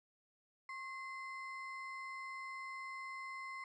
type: ring-modulated tone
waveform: triangle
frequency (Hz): 1568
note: G6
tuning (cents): 0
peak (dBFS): -39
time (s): 0.69-3.64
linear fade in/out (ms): 2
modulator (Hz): 492
effects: resampled to 24000 Hz